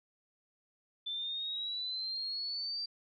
sine exponential sweep, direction up, 3520 to 4699 Hz, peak -35 dBFS, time 1.06-2.86 s, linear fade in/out 10 ms, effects none

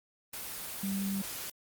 sine tone in noise, 196 Hz, G3, in tune, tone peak -31 dBFS, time 0.83-1.22 s, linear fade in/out 5 ms, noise white, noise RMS -40 dBFS, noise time 0.33-1.5 s, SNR +6 dB, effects Opus 24 kbps

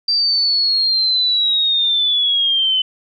sine linear sweep, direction down, 4699 to 3022 Hz, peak -13 dBFS, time 0.08-2.82 s, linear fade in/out 5 ms, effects none

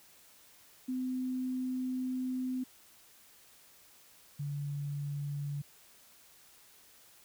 sine tone pair in turn, 255.8 / 143.56 Hz, C4 / D3, -39 / -39 cents, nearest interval minor seventh, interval 1000 cents, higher first, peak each -32 / -34 dBFS, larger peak first, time 0.88-2.64 / 4.39-5.62 s, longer first, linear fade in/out 10 ms, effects white hiss -60 dBFS RMS until 7.24 s

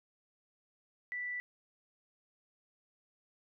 sine tone, 1971 Hz, B6, 4 cents flat, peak -36 dBFS, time 1.12-1.4 s, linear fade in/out 0 ms, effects none

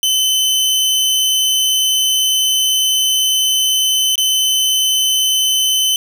sawtooth tone with dropouts, 3046 Hz, F#7, 50 cents sharp, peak -9 dBFS, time 0.03-5.96 s, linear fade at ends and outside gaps 1 ms, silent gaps 4.156-4.179 s, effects none

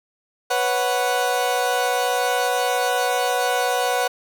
30% pulse chord, B suspended second, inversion none, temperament equal, 493.9 / 554.4 / 740 Hz, B4 / C#5 / F#5, 0 / 0 / 0 cents, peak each -21 / -24 / -19 dBFS, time 0.5-4.08 s, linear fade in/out 10 ms, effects none

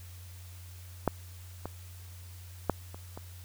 clicks, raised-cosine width 1 ms, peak -11 / -22 / -11 / -30 / -27 dBFS, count 5, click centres 1.077 / 1.656 / 2.697 / 2.945 / 3.175 s, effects added 89 Hz sine -45 dBFS peak until 3.44 s + white hiss -55 dBFS RMS until 3.44 s

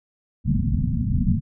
white low-pass noise, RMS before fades -21 dBFS, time 0.44-1.41 s, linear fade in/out 50 ms, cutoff 240 Hz, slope 96 dB/octave, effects none

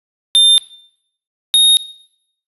square tone pair in turn, 3600 / 3721 Hz, A7 / A#7, +39 / -4 cents, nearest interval minor second, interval 57 cents, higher second, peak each -7 dBFS, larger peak neither, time 0.35-0.58 / 1.54-1.77 s, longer neither, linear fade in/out 0 ms, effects noise-tail reverb RT60 0.7 s tail -19 dB re dry + resampled to 32000 Hz

